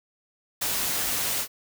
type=noise with ADSR envelope; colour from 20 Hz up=white; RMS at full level=-25 dBFS; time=0.61-1.48 s; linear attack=13 ms; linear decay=4 ms; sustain=-2 dB; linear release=80 ms; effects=none